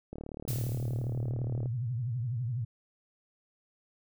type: click train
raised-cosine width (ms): 2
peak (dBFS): -27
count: 58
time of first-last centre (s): 0.13-1.658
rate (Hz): 37.3
type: tone with vibrato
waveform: sine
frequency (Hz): 120.4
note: B2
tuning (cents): -44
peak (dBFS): -30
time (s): 0.48-2.65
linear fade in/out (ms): 10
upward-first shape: triangle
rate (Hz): 12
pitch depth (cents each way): 190
type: noise with exponential decay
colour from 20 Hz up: blue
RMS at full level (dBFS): -38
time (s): 0.48-1.31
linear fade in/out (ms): 1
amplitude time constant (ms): 180
effects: none